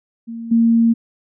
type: tone with level steps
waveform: sine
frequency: 230 Hz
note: A#3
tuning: 23 cents flat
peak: -26 / -10 dBFS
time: 0.27-0.94 s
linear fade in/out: 20 ms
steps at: 0.51 s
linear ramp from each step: 10 ms
effects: none